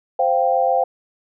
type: chord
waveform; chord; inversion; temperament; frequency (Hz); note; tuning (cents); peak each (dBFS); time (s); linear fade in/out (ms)
sine; C suspended fourth; none; just; 523.3 / 697.7 / 784.9; C5 / F5 / G5; 0 / -2 / +2; -19 / -19 / -19; 0.19-0.84; 5
effects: none